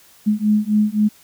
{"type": "beating tone pair", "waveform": "sine", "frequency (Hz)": [209.5, 213.3], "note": ["G#3", "G#3"], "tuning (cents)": [15, 46], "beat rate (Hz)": 3.8, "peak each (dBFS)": -17, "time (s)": [0.26, 1.09], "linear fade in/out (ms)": 20, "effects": ["white hiss -50 dBFS RMS until 1.23 s"]}